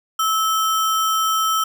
sine tone with sample-and-hold, 1303 Hz, E6, 20 cents flat, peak -16 dBFS, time 0.19-1.64 s, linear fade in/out 5 ms, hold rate 4410 Hz, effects none

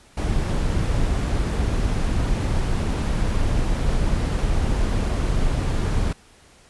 brown noise, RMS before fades -21 dBFS, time 0.17-6.13 s, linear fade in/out 5 ms, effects pink hiss -52 dBFS RMS until 6.69 s + resampled to 24000 Hz

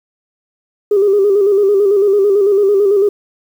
sine tone with vibrato, 401.3 Hz, G4, 41 cents sharp, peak -7 dBFS, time 0.91-3.09 s, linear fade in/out 5 ms, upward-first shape square, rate 9 Hz, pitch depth 54 cents each way, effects tanh soft clip ceiling -3 dBFS + 7-bit

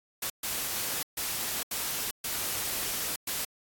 white noise bursts at uneven times, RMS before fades -32 dBFS, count 6, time 0.22-0.3 / 0.43-1.03 / 1.17-1.63 / 1.71-2.11 / 2.24-3.16 / 3.27-3.45 s, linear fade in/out 5 ms, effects AAC 64 kbps

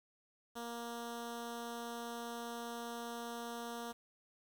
10% pulse tone with notch filter, 235 Hz, A#3, 14 cents sharp, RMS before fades -44 dBFS, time 0.55-3.93 s, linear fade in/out 20 ms, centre 2100 Hz, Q 1.9, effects 10-bit

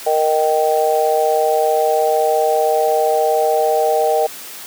sine chord, Eb major, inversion second, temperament just, 466.7 / 622.3 / 777.8 Hz, Bb4 / Eb5 / G5, +2 / 0 / -14 cents, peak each -17 dBFS, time 0.06-4.27 s, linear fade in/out 10 ms, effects white hiss -33 dBFS RMS until 4.66 s + high-pass 200 Hz 12 dB/octave

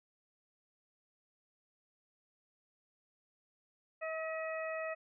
harmonic tone with a mistuned harmonic, 640 Hz, D#5, 49 cents sharp, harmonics 1 / 2 / 3 / 4, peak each -38 / -45 / -44 / -47 dBFS, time 4.01-4.95 s, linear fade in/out 20 ms, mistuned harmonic 4, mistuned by -18 cents, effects none

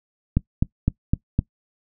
click train, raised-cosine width 5 ms, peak -5 dBFS, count 5, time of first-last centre 0.37-1.39 s, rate 3.92 Hz, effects noise-tail reverb RT60 0.1 s tail -21 dB re dry

